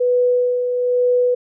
sine tone with tremolo, 493.9 Hz, B4, in tune, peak -12 dBFS, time 0-1.35 s, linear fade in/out 10 ms, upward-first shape sine, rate 1.1 Hz, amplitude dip 45%, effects none

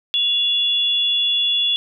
sine tone pair together, 2794 / 3414 Hz, F7 / G#7, 0 / +47 cents, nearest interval minor third, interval 347 cents, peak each -25 / -16 dBFS, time 0.14-1.76 s, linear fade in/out 0 ms, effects none

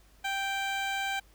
15% pulse tone with notch filter, 784 Hz, G5, in tune, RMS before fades -32 dBFS, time 0.24-1.2 s, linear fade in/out 10 ms, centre 11000 Hz, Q 0.66, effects added 50 Hz sine -58 dBFS peak until 1.34 s + pink hiss -63 dBFS RMS until 1.34 s

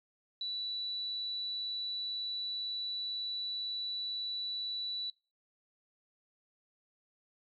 sine tone, 3951 Hz, B7, in tune, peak -34 dBFS, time 0.41-5.1 s, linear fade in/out 2 ms, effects noise-tail reverb RT60 0.3 s tail -22 dB re dry + MP3 64 kbps

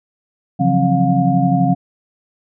sine tone cluster, 137.8 / 171.1 / 182.7 / 267.9 / 710 Hz, C#3 / F3 / F#3 / C4 / F5, -10 / -35 / -22 / +41 / +28 cents, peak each -18 dBFS, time 0.59-1.75 s, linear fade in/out 20 ms, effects none

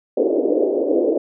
white band-pass noise, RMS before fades -18 dBFS, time 0.17-1.18 s, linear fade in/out 5 ms, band 290 to 550 Hz, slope 48 dB/octave, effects none

